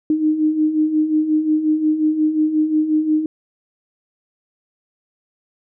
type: beating tone pair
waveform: sine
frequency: 304.7 / 310.3 Hz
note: D#4 / D#4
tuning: -36 / -5 cents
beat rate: 5.6 Hz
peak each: -22 / -15 dBFS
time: 0.1-3.26 s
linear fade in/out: 2 ms
effects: none